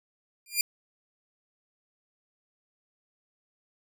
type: tone with exponential growth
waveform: 10% pulse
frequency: 2399 Hz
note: D7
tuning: 36 cents sharp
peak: -10 dBFS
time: 0.46-0.61 s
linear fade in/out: 2 ms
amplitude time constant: 32 ms
effects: none